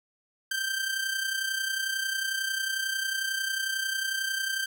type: tone with amplitude modulation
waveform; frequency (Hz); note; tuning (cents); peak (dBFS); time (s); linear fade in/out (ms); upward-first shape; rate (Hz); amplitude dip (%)
sawtooth; 1567; G6; -1; -22; 0.51-4.66; 5; sine; 31.1; 55
effects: none